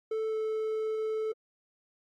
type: tone with pitch glide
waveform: triangle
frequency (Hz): 440 to 437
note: A4 to A4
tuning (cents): 0 to -12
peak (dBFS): -27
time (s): 0.11-1.32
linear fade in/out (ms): 5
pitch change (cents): -12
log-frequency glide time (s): 0.29-0.35
effects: AAC 48 kbps